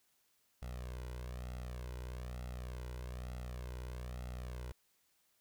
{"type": "tone with flanger", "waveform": "sawtooth", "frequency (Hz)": 61.74, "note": "B1", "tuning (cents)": 0, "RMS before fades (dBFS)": -44, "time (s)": [0.62, 4.72], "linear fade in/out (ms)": 0, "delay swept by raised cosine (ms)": [1.5, 2.04], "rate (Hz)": 1.1, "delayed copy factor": 0.7, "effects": ["white hiss -75 dBFS RMS until 5.4 s"]}